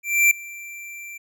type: tone with ADSR envelope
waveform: square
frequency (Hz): 2352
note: D7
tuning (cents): +2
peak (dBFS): -12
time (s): 0.03-1.18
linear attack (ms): 280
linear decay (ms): 3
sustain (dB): -23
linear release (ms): 11
effects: none